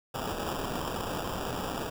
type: noise with sample-and-hold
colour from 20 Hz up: white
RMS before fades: -34 dBFS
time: 0.14-1.9 s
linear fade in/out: 10 ms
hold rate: 2100 Hz
effects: none